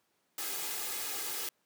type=noise with comb filter; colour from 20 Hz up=white; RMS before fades=-37 dBFS; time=0.38-1.49 s; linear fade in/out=2 ms; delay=2.4 ms; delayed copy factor=+0.6; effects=pink hiss -75 dBFS RMS until 1.65 s + high-pass 200 Hz 12 dB/octave